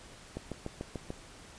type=click train; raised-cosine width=2 ms; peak=-23 dBFS; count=6; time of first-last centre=0.37-1.104 s; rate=6.81 Hz; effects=pink hiss -52 dBFS RMS until 1.58 s + resampled to 22050 Hz